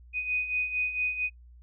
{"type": "beating tone pair", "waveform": "sine", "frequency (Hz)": [2489, 2493.4], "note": ["D#7", "D#7"], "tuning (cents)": [0, 3], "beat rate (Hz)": 4.4, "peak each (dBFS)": [-34, -28], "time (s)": [0.13, 1.3], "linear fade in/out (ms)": 50, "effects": ["noise-tail reverb RT60 0.1 s tail -26 dB re dry", "added 60 Hz sine -49 dBFS peak until 1.62 s"]}